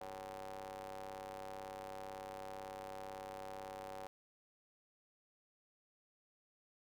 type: ring-modulated tone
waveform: sawtooth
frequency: 98 Hz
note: G2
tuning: in tune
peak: -39 dBFS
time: 0.01-4.07 s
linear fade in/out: 0 ms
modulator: 655 Hz
effects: none